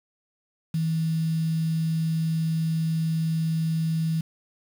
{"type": "tone with quantisation", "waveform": "sine", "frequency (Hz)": 161.5, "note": "E3", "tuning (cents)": -35, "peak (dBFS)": -22, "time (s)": [0.74, 4.21], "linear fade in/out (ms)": 5, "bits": 7, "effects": []}